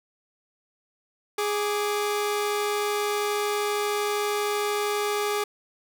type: tone pair together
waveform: sawtooth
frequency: 414.3 / 1170.1 Hz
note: G#4 / D6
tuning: -4 / -7 cents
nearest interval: octave + tritone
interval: 1797 cents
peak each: -21 / -28 dBFS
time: 1.38-5.44 s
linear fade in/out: 5 ms
effects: none